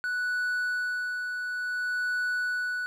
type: tone with tremolo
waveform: triangle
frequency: 1480 Hz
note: F#6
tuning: in tune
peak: -24 dBFS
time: 0.04-2.86 s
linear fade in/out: 0 ms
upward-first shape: sine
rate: 0.57 Hz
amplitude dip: 40%
effects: none